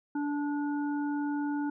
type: harmonic tone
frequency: 290.7 Hz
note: D4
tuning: 18 cents flat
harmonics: 1 / 3 / 5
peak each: -29 / -39 / -43 dBFS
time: 0.15-1.7 s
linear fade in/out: 5 ms
effects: none